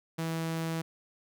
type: tone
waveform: sawtooth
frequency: 163.3 Hz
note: E3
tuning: 16 cents flat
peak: -27 dBFS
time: 0.18-0.82 s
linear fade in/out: 10 ms
effects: none